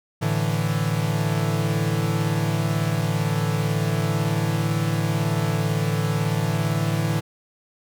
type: chord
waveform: 45% pulse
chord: A suspended fourth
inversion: none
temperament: equal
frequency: 110 / 146.83 / 164.81 Hz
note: A2 / D3 / E3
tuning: 0 / 0 / 0 cents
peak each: -25 dBFS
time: 0.21-7.21 s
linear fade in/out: 20 ms
effects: none